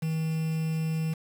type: tone with quantisation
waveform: triangle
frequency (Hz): 159.8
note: D#3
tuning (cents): +47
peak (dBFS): -24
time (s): 0.02-1.14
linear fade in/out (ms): 10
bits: 7
effects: none